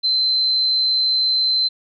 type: tone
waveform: sine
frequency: 4083 Hz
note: C8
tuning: 43 cents flat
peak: -15 dBFS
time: 0.03-1.69 s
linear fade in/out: 20 ms
effects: none